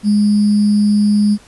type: tone with sample-and-hold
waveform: sine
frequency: 207.7 Hz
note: G#3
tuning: in tune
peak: -9 dBFS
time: 0.03-1.38 s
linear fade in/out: 50 ms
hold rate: 4900 Hz
effects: pink hiss -45 dBFS RMS until 1.47 s + resampled to 24000 Hz